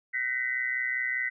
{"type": "tone cluster", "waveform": "sine", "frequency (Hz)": [1520, 1900, 2025], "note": ["F#6", "A#6", "B6"], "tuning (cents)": [46, 33, 43], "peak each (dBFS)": [-37, -32, -29], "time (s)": [0.13, 1.3], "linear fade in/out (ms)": 20, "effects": []}